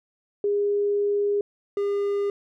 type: tone pair in turn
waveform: sine / triangle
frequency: 408.1 / 403.9 Hz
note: G#4 / G#4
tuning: -30 / -48 cents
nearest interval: unison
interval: 18 cents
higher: first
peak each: -20 dBFS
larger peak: neither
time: 0.44-1.41 / 1.77-2.3 s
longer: first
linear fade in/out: 2 ms
effects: none